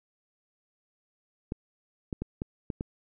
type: clicks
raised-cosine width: 3 ms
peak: -19 dBFS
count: 6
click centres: 1.521 / 2.128 / 2.22 / 2.419 / 2.702 / 2.809 s
effects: none